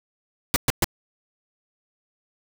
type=noise bursts; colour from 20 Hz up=pink; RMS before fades=-19 dBFS; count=3; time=0.54-0.843 s; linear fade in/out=0 ms; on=21 ms; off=120 ms; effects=none